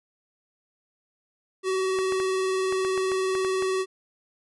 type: tone with vibrato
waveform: square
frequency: 377.9 Hz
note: F#4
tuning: 37 cents sharp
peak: -24 dBFS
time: 1.63-3.86 s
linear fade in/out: 50 ms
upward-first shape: sine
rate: 20 Hz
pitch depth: 22 cents each way
type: clicks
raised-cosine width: 0.5 ms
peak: -20 dBFS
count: 10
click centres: 1.988 / 2.123 / 2.201 / 2.725 / 2.849 / 2.977 / 3.118 / 3.352 / 3.448 / 3.624 s
effects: resampled to 24000 Hz